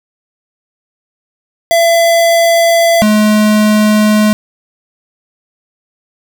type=tone pair in turn; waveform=square; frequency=673 / 212.6 Hz; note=E5 / G#3; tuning=+36 / +41 cents; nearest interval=octave + minor sixth; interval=1995 cents; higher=first; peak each=-7 dBFS; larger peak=neither; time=1.71-3.02 / 3.02-4.33 s; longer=neither; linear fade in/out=0 ms; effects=none